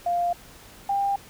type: tone pair in turn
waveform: sine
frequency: 698.5 / 796.8 Hz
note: F5 / G5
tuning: 0 / +28 cents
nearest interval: major second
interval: 228 cents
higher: second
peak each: -21 dBFS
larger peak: neither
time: 0.06-0.33 / 0.89-1.16 s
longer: neither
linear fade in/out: 5 ms
effects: pink hiss -48 dBFS RMS until 1.29 s